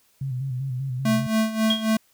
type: tone with vibrato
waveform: sine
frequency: 130.81 Hz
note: C3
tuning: in tune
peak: -25 dBFS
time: 0.21-1.27 s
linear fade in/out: 5 ms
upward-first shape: square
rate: 5.1 Hz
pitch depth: 66 cents each way
type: tone with tremolo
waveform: square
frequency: 220 Hz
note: A3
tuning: in tune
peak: -18 dBFS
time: 1.05-1.97 s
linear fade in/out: 5 ms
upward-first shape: sine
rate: 3.7 Hz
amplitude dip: 75%
type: tone with exponential decay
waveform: sine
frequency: 3268 Hz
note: G#7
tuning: 29 cents flat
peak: -17 dBFS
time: 1.7-1.92 s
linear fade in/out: 5 ms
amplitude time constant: 47 ms
effects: white hiss -62 dBFS RMS until 2.13 s